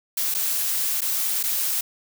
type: noise with dropouts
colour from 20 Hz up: blue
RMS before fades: -24 dBFS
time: 0.17-1.81 s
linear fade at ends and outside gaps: 5 ms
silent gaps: 0.342-0.347 / 1.008-1.017 / 1.43-1.436 s
effects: none